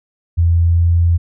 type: tone with pitch glide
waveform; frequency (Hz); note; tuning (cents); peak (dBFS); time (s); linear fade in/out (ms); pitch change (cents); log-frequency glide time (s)
sine; 84.6 to 85.19; E2 to F2; +45 to -42; -9; 0.37-1.18; 20; +13; 0.63-0.88
effects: none